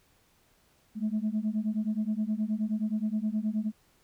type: beating tone pair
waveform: sine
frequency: 210.3 / 219.8 Hz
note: G#3 / A3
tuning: +22 / -2 cents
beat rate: 9.5 Hz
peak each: -29 dBFS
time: 0.95-3.72 s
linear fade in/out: 50 ms
effects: tanh soft clip ceiling -22 dBFS + pink hiss -66 dBFS RMS until 4.03 s